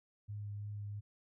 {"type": "tone with vibrato", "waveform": "sine", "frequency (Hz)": 103.2, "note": "G#2", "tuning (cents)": -10, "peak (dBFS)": -40, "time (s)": [0.28, 1.01], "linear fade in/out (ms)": 20, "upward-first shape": "triangle", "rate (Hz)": 3, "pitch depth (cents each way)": 15, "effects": []}